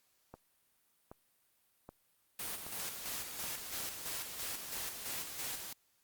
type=click train; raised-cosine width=1 ms; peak=-34 dBFS; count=5; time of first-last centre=0.34-3.441 s; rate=1.29 Hz
type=noise with tremolo; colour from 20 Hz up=white; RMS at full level=-40 dBFS; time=2.39-5.73 s; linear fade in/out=5 ms; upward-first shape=square; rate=3 Hz; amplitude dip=45%
effects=white hiss -74 dBFS RMS until 6.03 s + Opus 48 kbps